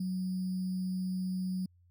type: tone with sample-and-hold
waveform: sine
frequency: 185 Hz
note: F#3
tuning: in tune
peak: -31 dBFS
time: 0-1.66 s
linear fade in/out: 5 ms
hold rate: 4900 Hz
effects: added 88 Hz sine -61 dBFS peak until 1.9 s